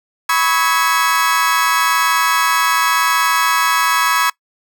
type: chord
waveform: 35% pulse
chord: C# minor seventh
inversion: third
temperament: equal with one note detuned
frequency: 987.8 / 1108.7 / 1286.9 / 1661.2 Hz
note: B5 / C#6 / E6 / G#6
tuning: 0 / 0 / -42 / 0 cents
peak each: -17 dBFS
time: 0.29-4.3 s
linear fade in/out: 5 ms
effects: noise-tail reverb RT60 0.1 s tail -23 dB re dry